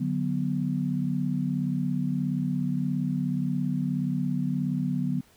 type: chord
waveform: sine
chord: B minor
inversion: first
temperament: just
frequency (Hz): 148.16 / 185.21 / 246.9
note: D3 / F#3 / B3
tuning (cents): +16 / +2 / 0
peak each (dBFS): -29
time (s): 0-5.21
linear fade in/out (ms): 10
effects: pink hiss -59 dBFS RMS until 5.36 s